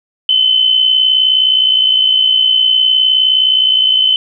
sine tone with amplitude modulation, 3047 Hz, G7, 50 cents flat, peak -5 dBFS, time 0.29-4.16 s, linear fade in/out 2 ms, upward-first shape sine, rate 59.5 Hz, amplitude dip 55%, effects none

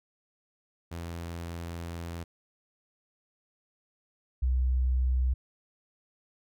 sawtooth / sine tone pair in turn, 84.7 / 63.45 Hz, E2 / B1, +48 / +47 cents, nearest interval perfect fourth, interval 501 cents, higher first, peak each -32 / -23 dBFS, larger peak second, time 0.91-2.24 / 4.42-5.34 s, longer first, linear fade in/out 10 ms, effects none

